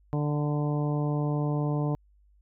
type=harmonic tone with a mistuned harmonic; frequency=147.8 Hz; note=D3; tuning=11 cents sharp; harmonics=1 / 2 / 3 / 4 / 5 / 6 / 7; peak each=-26 / -32 / -36 / -38 / -40 / -42 / -43 dBFS; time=0.13-1.95 s; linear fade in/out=0 ms; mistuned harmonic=7; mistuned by=-17 cents; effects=added 50 Hz sine -58 dBFS peak until 2.41 s